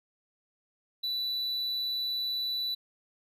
triangle tone, 3966 Hz, B7, 7 cents sharp, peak -28 dBFS, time 1.03-2.75 s, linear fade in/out 10 ms, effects none

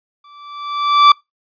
45% pulse tone with exponential growth, 1164 Hz, D6, 16 cents flat, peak -3 dBFS, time 0.24-1.12 s, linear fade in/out 5 ms, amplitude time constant 190 ms, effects noise-tail reverb RT60 0.2 s tail -25 dB re dry + resampled to 11025 Hz

